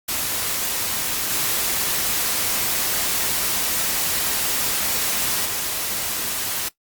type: noise with level steps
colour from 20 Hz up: white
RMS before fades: -24 / -22 / -25 dBFS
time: 0.08-6.69 s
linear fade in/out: 10 ms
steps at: 1.3 / 5.45 s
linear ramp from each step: 10 ms
effects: noise-tail reverb RT60 0.1 s tail -18 dB re dry + Opus 48 kbps